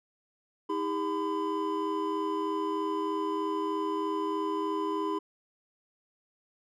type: tone cluster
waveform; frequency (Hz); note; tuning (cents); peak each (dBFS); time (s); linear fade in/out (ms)
triangle; 319.1 / 402.3 / 1011; D#4 / G4 / B5; +44 / +45 / +40; -31; 0.69-5.19; 10
effects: none